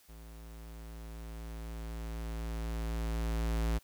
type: tone with level ramp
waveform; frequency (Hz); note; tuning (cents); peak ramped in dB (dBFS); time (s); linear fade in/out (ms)
square; 56; A1; +31; -49 to -29; 0.08-3.79; 20
effects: white hiss -64 dBFS RMS until 3.83 s